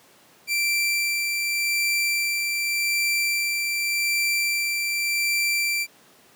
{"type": "tone with tremolo", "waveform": "sawtooth", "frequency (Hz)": 2349, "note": "D7", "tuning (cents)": 0, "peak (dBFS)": -17, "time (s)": [0.47, 5.87], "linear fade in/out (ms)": 50, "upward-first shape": "sine", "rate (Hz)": 0.86, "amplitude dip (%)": 30, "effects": ["pink hiss -54 dBFS RMS until 6.35 s", "high-pass 200 Hz 12 dB/octave"]}